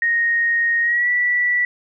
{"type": "tone with pitch glide", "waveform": "sine", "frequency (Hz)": [1864.7, 1957.4], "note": ["A#6", "B6"], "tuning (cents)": [0, -16], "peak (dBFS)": -15, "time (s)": [0.02, 1.65], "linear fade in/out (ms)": 2, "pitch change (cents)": 84, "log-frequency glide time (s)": [0.82, 1.09], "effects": []}